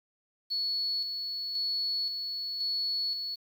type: tone with tremolo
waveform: sine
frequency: 4400 Hz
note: C#8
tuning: 14 cents flat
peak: -28 dBFS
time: 0.5-3.36 s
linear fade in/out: 20 ms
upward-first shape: square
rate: 0.95 Hz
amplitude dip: 40%
effects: 9-bit